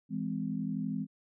sine chord, E augmented, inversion none, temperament just, 164.81 / 206 / 257.5 Hz, E3 / G#3 / B#3, 0 / -14 / -28 cents, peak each -37 / -35 / -36 dBFS, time 0.09-1.07 s, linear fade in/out 50 ms, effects none

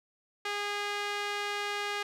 sawtooth tone with band-pass filter, 410 Hz, G#4, 22 cents flat, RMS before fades -34 dBFS, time 0.45-2.03 s, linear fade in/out 5 ms, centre 2300 Hz, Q 0.8, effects none

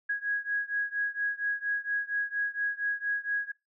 sine beating tone pair, 1654 / 1658.3 Hz, G#6 / G#6, -8 / -3 cents, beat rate 4.3 Hz, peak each -31 / -32 dBFS, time 0.09-3.52 s, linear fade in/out 10 ms, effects noise-tail reverb RT60 0.2 s tail -21 dB re dry

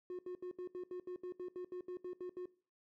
triangle tone bursts, 361.5 Hz, F#4, 40 cents flat, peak -38 dBFS, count 15, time 0.1-2.457 s, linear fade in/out 2 ms, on 89 ms, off 73 ms, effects noise-tail reverb RT60 0.4 s tail -20 dB re dry + tanh soft clip ceiling -36 dBFS

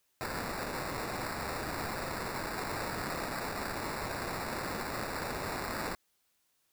violet noise with sample-and-hold, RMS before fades -37 dBFS, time 0.21-5.95 s, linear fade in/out 0 ms, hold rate 3150 Hz, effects white hiss -75 dBFS RMS until 6.72 s

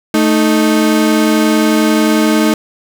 35% pulse tone pair together, 220.1 / 311.3 Hz, A3 / D#4, +1 / +1 cents, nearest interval tritone, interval 600 cents, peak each -10 dBFS, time 0.14-2.54 s, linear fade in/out 2 ms, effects none

